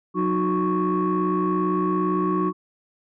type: tone cluster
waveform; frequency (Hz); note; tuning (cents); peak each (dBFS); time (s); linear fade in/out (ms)
sine; 182.8 / 309.6 / 367.2 / 1109; F#3 / D#4 / F#4 / C#6; -21 / -9 / -13 / 0; -24; 0.14-2.53; 50
effects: tanh soft clip ceiling -14 dBFS